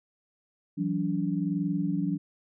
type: tone cluster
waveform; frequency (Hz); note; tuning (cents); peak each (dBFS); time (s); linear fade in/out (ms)
sine; 167.7 / 189 / 287.7; E3 / F#3 / D4; +30 / +37 / -36; -30; 0.77-2.18; 20
effects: none